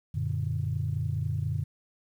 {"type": "chord", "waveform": "sine", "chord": "Gb augmented", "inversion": "none", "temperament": "equal", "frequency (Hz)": [92.5, 116.54, 146.83], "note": ["Gb2", "Bb2", "D3"], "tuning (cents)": [0, 0, 0], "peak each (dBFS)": -31, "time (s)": [0.14, 1.64], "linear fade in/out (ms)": 10, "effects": ["tanh soft clip ceiling -18 dBFS", "10-bit"]}